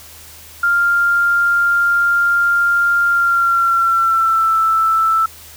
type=tone with pitch glide; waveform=sine; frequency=1396.9 to 1323.1 Hz; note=F6 to E6; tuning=0 to +6 cents; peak=-11 dBFS; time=0.63-5.26 s; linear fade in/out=5 ms; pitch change=-94 cents; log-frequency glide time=3.07-4.57 s; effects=added 79 Hz sine -45 dBFS peak until 5.56 s + white hiss -39 dBFS RMS until 5.56 s